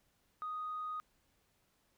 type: tone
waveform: sine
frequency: 1244.5 Hz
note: D#6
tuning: in tune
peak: -37 dBFS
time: 0.42-1 s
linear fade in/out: 0 ms
effects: tanh soft clip ceiling -33 dBFS + pink hiss -75 dBFS RMS until 1.97 s